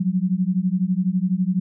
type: beating tone pair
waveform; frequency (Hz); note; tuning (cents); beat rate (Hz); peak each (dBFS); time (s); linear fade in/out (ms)
sine; 178.4 / 190.4; F3 / F#3; +37 / +50; 12; -21; 0-1.6; 10
effects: none